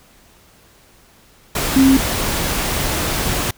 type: tone in noise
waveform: sine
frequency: 267.3 Hz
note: C4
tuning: 37 cents sharp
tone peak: -8 dBFS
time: 1.76-1.97 s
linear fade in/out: 5 ms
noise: pink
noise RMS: -20 dBFS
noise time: 1.55-3.51 s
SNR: +9 dB
effects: pink hiss -50 dBFS RMS until 3.57 s